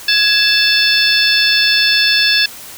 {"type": "harmonic tone with a mistuned harmonic", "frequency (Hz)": 880, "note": "A5", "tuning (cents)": 0, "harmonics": [2, 3, 4, 5, 6], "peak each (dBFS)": [-16, -16, -16, -16, -16], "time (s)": [0.08, 2.46], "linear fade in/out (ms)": 5, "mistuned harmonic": 2, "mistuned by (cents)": -88, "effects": ["white hiss -33 dBFS RMS until 2.77 s"]}